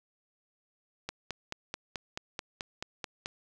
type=click train; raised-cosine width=0.2 ms; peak=-18 dBFS; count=11; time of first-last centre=1.09-3.259 s; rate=4.61 Hz; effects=none